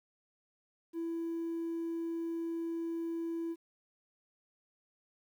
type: tone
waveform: triangle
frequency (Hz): 332.6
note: E4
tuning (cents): +16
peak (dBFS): -31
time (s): 0.93-3.56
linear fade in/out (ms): 50
effects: tanh soft clip ceiling -30 dBFS + 11-bit